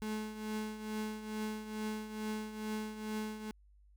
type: tone with tremolo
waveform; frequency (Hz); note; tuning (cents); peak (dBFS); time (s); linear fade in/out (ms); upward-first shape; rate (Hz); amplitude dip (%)
35% pulse; 215.4; A3; -37; -33; 0.02-3.51; 0; triangle; 2.3; 70
effects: added 50 Hz sine -60 dBFS peak until 3.96 s